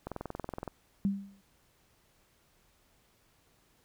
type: click train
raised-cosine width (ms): 1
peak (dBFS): -23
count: 14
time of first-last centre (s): 0.07-0.677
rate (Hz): 21.4
type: tone with exponential decay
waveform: sine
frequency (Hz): 197.8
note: G3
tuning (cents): +16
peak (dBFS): -23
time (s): 1.05-1.41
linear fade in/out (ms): 0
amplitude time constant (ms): 78
effects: pink hiss -68 dBFS RMS until 3.84 s